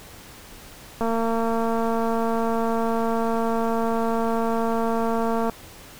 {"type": "click train", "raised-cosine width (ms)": 1, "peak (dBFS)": -12, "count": 1024, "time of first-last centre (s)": [1.01, 5.497], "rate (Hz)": 228, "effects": ["pink hiss -44 dBFS RMS until 5.99 s"]}